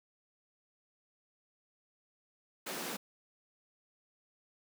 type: high-pass noise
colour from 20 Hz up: pink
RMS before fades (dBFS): -40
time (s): 2.66-2.97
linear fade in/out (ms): 10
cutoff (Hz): 180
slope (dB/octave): 48
effects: none